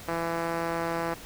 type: tone with band-pass filter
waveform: 5% pulse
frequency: 167.2 Hz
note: E3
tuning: 25 cents sharp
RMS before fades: -30 dBFS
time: 0.08-1.14 s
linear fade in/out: 2 ms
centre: 470 Hz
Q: 0.55
effects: pink hiss -45 dBFS RMS until 1.25 s